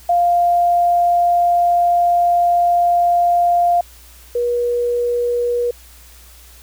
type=tone pair in turn; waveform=sine; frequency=698.5 / 481.4 Hz; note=F5 / B4; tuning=0 / -44 cents; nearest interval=tritone; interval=644 cents; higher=first; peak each=-11 / -15 dBFS; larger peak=first; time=0.09-3.81 / 4.35-5.71 s; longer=first; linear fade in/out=5 ms; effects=added 60 Hz sine -43 dBFS peak until 6.62 s + white hiss -45 dBFS RMS until 6.62 s